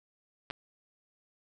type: clicks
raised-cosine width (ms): 0.3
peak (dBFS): -21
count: 2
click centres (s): 0.502 / 0.509
effects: none